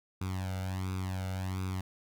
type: tone with flanger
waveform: sawtooth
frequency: 93.7 Hz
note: F#2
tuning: 22 cents sharp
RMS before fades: -35 dBFS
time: 0.21-1.81 s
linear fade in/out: 5 ms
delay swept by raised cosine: 0.81 to 1.41 ms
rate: 1.4 Hz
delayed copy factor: +0.85
effects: none